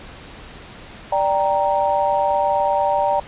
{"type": "chord", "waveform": "sine", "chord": "G minor", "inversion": "second", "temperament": "equal", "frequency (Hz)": [587.3, 784, 932.3], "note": ["D5", "G5", "Bb5"], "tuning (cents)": [0, 0, 0], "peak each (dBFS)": -20, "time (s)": [1.12, 3.2], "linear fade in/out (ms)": 5, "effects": ["pink hiss -39 dBFS RMS until 3.27 s", "resampled to 8000 Hz"]}